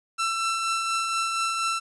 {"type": "tone with tremolo", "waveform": "sawtooth", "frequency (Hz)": 1339, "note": "E6", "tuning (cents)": 27, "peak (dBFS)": -19, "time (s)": [0.18, 1.8], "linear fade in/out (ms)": 20, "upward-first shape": "triangle", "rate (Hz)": 4.2, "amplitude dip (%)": 35, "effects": ["resampled to 24000 Hz", "10-bit"]}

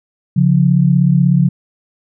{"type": "tone pair together", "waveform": "sine", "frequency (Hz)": [140, 176.39], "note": ["C#3", "F3"], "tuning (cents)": [18, 18], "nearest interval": "major third", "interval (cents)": 400, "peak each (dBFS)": -11, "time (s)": [0.36, 1.49], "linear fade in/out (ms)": 10, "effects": []}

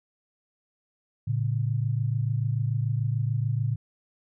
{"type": "tone pair together", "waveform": "sine", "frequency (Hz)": [113.13, 140], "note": ["A2", "C#3"], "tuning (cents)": [49, 18], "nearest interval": "major third", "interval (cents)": 369, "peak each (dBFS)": [-25, -28], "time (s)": [1.27, 3.76], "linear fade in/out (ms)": 10, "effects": []}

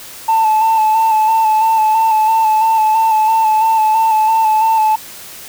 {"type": "tone with vibrato", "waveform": "sine", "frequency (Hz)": 880, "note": "A5", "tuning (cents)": 0, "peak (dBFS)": -7, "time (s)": [0.28, 4.96], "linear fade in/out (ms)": 10, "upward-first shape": "square", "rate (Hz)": 3, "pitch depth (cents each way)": 26, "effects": ["tanh soft clip ceiling -7 dBFS", "white hiss -33 dBFS RMS until 5.48 s"]}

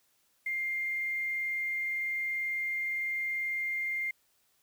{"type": "tone with quantisation", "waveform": "sine", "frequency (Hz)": 2107, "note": "C7", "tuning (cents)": 12, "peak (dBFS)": -30, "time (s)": [0.46, 4.11], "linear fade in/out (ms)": 5, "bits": 9, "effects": ["white hiss -71 dBFS RMS until 4.62 s"]}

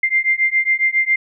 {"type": "beating tone pair", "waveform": "sine", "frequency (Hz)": [2093, 2100.3], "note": ["C7", "C7"], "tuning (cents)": [0, 6], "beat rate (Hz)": 7.3, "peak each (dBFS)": -17, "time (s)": [0.03, 1.16], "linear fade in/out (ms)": 5, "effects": []}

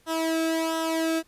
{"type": "tone with flanger", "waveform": "sawtooth", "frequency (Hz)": 324.5, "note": "E4", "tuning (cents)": -27, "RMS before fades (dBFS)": -26, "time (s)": [0.06, 1.23], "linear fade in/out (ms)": 50, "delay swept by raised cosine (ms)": [0.43, 0.99], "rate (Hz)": 1.4, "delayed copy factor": -0.75, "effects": ["pink hiss -62 dBFS RMS until 1.27 s", "resampled to 32000 Hz"]}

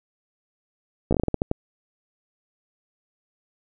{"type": "slowing click train", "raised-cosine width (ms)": 2, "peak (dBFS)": -8, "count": 10, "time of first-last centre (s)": [1.11, 1.514], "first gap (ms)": 15, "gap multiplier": 1.26, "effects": []}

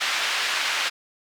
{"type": "band-pass noise", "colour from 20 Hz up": "pink", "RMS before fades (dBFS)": -25, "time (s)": [0, 0.9], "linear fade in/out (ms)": 20, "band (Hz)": [1500, 4200], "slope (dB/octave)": 12, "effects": []}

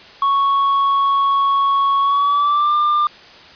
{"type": "tone with pitch glide", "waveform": "triangle", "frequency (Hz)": [1109, 1195.5], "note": ["C#6", "D6"], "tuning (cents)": [0, 30], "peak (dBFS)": -11, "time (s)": [0.22, 3.07], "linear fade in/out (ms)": 2, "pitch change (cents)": 130, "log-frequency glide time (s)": [2.01, 2.75], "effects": ["white hiss -41 dBFS RMS until 3.55 s", "resampled to 11025 Hz"]}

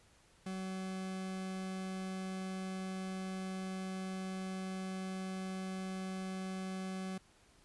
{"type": "tone", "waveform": "40% pulse", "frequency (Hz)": 188.5, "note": "F#3", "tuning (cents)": 32, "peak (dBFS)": -38, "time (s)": [0.46, 7.18], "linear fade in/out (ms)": 5, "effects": ["pink hiss -66 dBFS RMS until 7.64 s", "resampled to 24000 Hz"]}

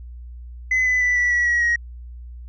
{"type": "tone with pitch steps", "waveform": "sine", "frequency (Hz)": [2027, 2004, 1980.7, 1958, 1935.5, 1913.2, 1891.3], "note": ["B6", "B6", "B6", "B6", "B6", "A#6", "A#6"], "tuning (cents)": [45, 25, 5, -15, -35, 44, 25], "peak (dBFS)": -14, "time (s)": [0.71, 1.76], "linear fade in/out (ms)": 5, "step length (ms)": 150, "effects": ["tanh soft clip ceiling -14 dBFS", "added 60 Hz sine -34 dBFS peak until 2.48 s"]}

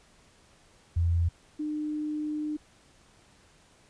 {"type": "tone pair in turn", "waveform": "sine", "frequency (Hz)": [84.9, 302.5], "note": ["F2", "D#4"], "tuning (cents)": [-48, -49], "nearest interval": "octave + minor seventh", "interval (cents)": 2199, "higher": "second", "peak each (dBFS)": [-22, -29], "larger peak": "first", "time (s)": [[0.96, 1.29], [1.59, 2.57]], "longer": "second", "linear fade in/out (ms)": 10, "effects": ["pink hiss -60 dBFS RMS until 3.89 s", "resampled to 22050 Hz"]}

